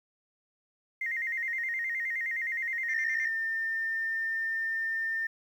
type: tone with vibrato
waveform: sine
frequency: 1975.5 Hz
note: B6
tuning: in tune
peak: -29 dBFS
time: 1.01-3.29 s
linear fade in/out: 5 ms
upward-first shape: square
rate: 9.6 Hz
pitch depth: 100 cents each way
type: tone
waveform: sine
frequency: 1805 Hz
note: A6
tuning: 44 cents sharp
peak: -28 dBFS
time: 2.89-5.27 s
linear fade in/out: 5 ms
effects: tanh soft clip ceiling -22 dBFS + 10-bit